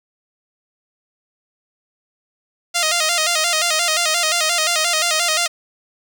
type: tone with vibrato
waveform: 5% pulse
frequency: 659.3 Hz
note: E5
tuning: in tune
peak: -4 dBFS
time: 2.74-5.48 s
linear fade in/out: 20 ms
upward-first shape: square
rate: 5.7 Hz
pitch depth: 90 cents each way
effects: none